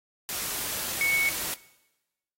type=tone in noise; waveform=sine; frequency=2217 Hz; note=C#7; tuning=in tune; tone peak=-22 dBFS; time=1.01-1.29 s; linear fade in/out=0 ms; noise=white; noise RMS=-32 dBFS; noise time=0.29-1.54 s; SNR=+7 dB; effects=noise-tail reverb RT60 1.0 s tail -19 dB re dry + AAC 48 kbps